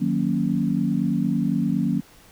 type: chord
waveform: sine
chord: D# minor seventh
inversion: none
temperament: equal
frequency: 155.56 / 185 / 233.1 / 277.2 Hz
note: D#3 / F#3 / A#3 / C#4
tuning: 0 / 0 / 0 / 0 cents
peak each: -27 / -24 / -24 / -26 dBFS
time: 0-2.01 s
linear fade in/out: 20 ms
effects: pink hiss -51 dBFS RMS until 2.31 s